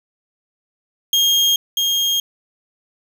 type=tone pair in turn; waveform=35% pulse; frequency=3236 / 3236 Hz; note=G#7 / G#7; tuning=-46 / -46 cents; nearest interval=unison; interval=0 cents; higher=neither; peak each=-11 / -14 dBFS; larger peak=first; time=1.13-1.56 / 1.77-2.2 s; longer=neither; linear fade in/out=2 ms; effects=none